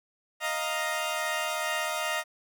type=chord; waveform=15% pulse; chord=Eb suspended second; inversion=none; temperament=equal; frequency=622.3 / 698.5 / 932.3 Hz; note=Eb5 / F5 / Bb5; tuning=0 / 0 / 0 cents; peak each=-25 / -27 / -28 dBFS; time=0.4-2.24 s; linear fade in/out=50 ms; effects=none